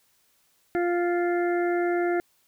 harmonic tone, 349.2 Hz, F4, in tune, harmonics 1 / 2 / 4 / 5 / 6, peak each -23 / -29 / -35 / -37 / -39 dBFS, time 0.75-2.2 s, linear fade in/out 0 ms, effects white hiss -66 dBFS RMS until 2.47 s

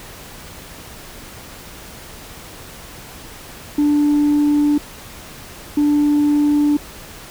sine tone pair in turn, 293.7 / 293.7 Hz, D4 / D4, 0 / 0 cents, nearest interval unison, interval 0 cents, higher neither, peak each -10 dBFS, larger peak neither, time 3.78-4.78 / 5.77-6.77 s, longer neither, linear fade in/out 5 ms, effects tanh soft clip ceiling -10 dBFS + pink hiss -37 dBFS RMS until 7.3 s

